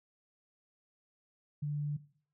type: tone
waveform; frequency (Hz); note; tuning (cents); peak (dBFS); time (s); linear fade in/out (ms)
sine; 146.9; D3; +1; -32; 1.62-1.97; 10
effects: noise-tail reverb RT60 0.5 s tail -17 dB re dry